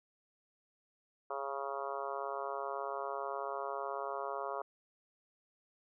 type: harmonic tone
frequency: 138.2 Hz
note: C#3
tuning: 5 cents flat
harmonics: 3 / 4 / 5 / 6 / 7 / 8 / 9 / 10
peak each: -44 / -43 / -43 / -49 / -44 / -44 / -46 / -51 dBFS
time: 1.3-4.62 s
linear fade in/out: 5 ms
effects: none